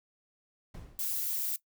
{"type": "noise with exponential decay", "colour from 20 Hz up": "brown", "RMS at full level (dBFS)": -41, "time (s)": [0.74, 1.25], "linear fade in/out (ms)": 5, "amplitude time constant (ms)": 110}
{"type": "noise", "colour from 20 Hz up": "violet", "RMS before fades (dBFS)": -33, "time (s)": [0.99, 1.56], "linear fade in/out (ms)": 2}
{"effects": ["noise-tail reverb RT60 0.1 s tail -18 dB re dry"]}